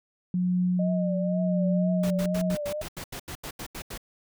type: tone with tremolo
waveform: sine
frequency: 180.5 Hz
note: F#3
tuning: 43 cents flat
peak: -21 dBFS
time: 0.34-2.55 s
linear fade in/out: 2 ms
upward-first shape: triangle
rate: 0.88 Hz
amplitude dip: 40%
type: tone with vibrato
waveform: sine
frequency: 610 Hz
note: D#5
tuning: 34 cents flat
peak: -29 dBFS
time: 0.79-2.82 s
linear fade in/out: 5 ms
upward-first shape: triangle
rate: 2 Hz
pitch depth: 97 cents each way
type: noise bursts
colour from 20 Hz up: pink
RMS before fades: -37 dBFS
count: 13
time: 2.03-3.977 s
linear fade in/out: 5 ms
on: 75 ms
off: 81 ms
effects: none